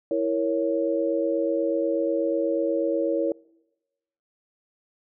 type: chord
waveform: sine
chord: A# diminished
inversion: second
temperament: equal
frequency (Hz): 329.6 / 466.2 / 554.4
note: E4 / A#4 / C#5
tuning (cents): 0 / 0 / 0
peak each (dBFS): -26 / -27 / -25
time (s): 0.11-3.32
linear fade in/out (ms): 2
effects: noise-tail reverb RT60 1.0 s tail -25 dB re dry